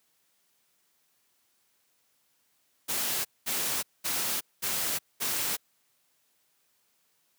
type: noise bursts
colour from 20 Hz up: white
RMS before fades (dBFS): -30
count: 5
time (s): 2.88-5.57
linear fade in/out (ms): 20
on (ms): 370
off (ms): 210
effects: white hiss -71 dBFS RMS until 7.38 s + high-pass 100 Hz 12 dB/octave